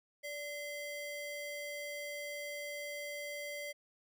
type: ring-modulated tone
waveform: square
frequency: 1319 Hz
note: E6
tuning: 1 cent sharp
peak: -38 dBFS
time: 0.23-3.73 s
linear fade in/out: 20 ms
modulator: 738 Hz
effects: none